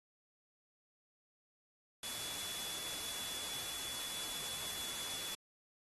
sine tone in noise, 3423 Hz, A7, 48 cents flat, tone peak -46 dBFS, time 2.03-5.35 s, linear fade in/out 2 ms, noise white, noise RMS -43 dBFS, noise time 2.03-5.35 s, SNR -6 dB, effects AAC 32 kbps

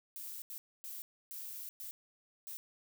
violet noise bursts at uneven times, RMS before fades -45 dBFS, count 6, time 0.16-0.42 / 0.5-0.58 / 0.84-1.02 / 1.31-1.69 / 1.8-1.91 / 2.47-2.57 s, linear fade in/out 0 ms, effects none

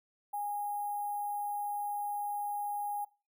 sine tone with sample-and-hold, 822 Hz, G#5, 18 cents flat, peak -33 dBFS, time 0.33-3.05 s, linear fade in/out 10 ms, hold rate 11025 Hz, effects noise-tail reverb RT60 0.3 s tail -21 dB re dry

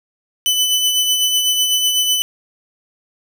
sawtooth tone with tremolo, 3002 Hz, F#7, 24 cents sharp, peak -9 dBFS, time 0.46-2.22 s, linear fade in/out 0 ms, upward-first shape sine, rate 8 Hz, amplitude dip 40%, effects none

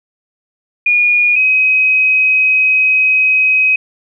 sine tone pair in turn, 2440 / 2530 Hz, D#7 / D#7, -34 / +28 cents, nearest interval minor second, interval 62 cents, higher second, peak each -8 dBFS, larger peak neither, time 0.86-1.36 / 1.36-3.76 s, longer second, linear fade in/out 5 ms, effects none

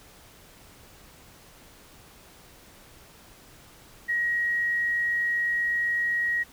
sine tone, 1896 Hz, A#6, 29 cents sharp, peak -23 dBFS, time 4.08-6.44 s, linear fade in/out 20 ms, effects pink hiss -52 dBFS RMS until 6.52 s

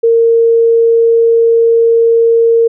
sine tone, 460.2 Hz, A#4, 22 cents flat, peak -5 dBFS, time 0.03-2.68 s, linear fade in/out 10 ms, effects none

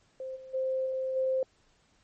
sine tone with level steps, 523.3 Hz, C5, in tune, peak -35 / -44 / -27 / -29 / -25 dBFS, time 0.2-1.43 s, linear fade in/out 2 ms, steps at 0.35 / 0.53 / 0.85 / 1.15 s, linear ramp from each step 20 ms, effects pink hiss -67 dBFS RMS until 2.03 s + MP3 32 kbps

